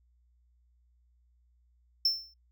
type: tone with exponential decay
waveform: triangle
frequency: 5350 Hz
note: E8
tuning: 25 cents sharp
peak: -19 dBFS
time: 2.05-2.34 s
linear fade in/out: 5 ms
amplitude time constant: 61 ms
effects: noise-tail reverb RT60 0.1 s tail -25 dB re dry + added 60 Hz sine -64 dBFS peak until 2.51 s